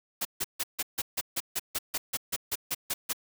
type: noise bursts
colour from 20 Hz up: white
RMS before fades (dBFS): -30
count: 16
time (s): 0.21-3.132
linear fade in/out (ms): 10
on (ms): 42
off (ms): 150
effects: none